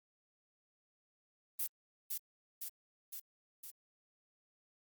violet noise with echo, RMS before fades -36 dBFS, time 1.59-1.67 s, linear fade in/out 10 ms, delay 510 ms, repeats 4, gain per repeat -3 dB, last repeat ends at 3.71 s, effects Opus 32 kbps

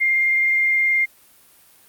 sine tone with vibrato, 2111 Hz, C7, 15 cents sharp, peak -15 dBFS, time 0-1.06 s, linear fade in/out 20 ms, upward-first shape sine, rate 19 Hz, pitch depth 10 cents each way, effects white hiss -52 dBFS RMS until 1.88 s + Opus 32 kbps

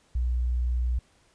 sine tone, 61 Hz, B1, 21 cents flat, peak -23 dBFS, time 0.15-0.99 s, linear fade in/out 5 ms, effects pink hiss -63 dBFS RMS until 1.34 s + resampled to 22050 Hz

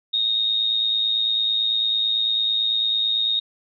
sine tone with amplitude modulation, 3720 Hz, A#7, 4 cents flat, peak -16 dBFS, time 0.13-3.4 s, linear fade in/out 10 ms, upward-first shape sine, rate 109 Hz, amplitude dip 55%, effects none

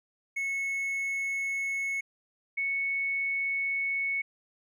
triangle / sine tone pair in turn, 2196 / 2211 Hz, C#7 / C#7, -17 / -5 cents, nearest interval unison, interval 12 cents, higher second, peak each -27 dBFS, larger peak neither, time 0.36-2.01 / 2.57-4.22 s, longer neither, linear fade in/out 10 ms, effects none

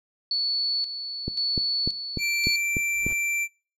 sine tone with tremolo, 4436 Hz, C#8, in tune, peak -22 dBFS, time 0.31-2.56 s, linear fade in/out 2 ms, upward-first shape square, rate 0.94 Hz, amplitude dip 60%
click train, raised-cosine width 3 ms, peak -15 dBFS, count 7, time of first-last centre 1.28-3.066 s, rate 3.36 Hz
square tone, 2349 Hz, D7, in tune, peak -25 dBFS, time 2.18-3.48 s, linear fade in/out 50 ms
brown noise with exponential growth, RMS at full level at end -32 dBFS, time 2.86-3.13 s, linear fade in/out 5 ms, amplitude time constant 57 ms
effects noise-tail reverb RT60 0.4 s tail -24 dB re dry + low-pass 11000 Hz 12 dB/octave

